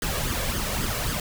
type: noise with flanger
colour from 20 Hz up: pink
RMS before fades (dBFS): -27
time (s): 0.02-1.2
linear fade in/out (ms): 2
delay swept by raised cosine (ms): 0.61 to 1.81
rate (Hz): 3.7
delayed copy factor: +0.6
effects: none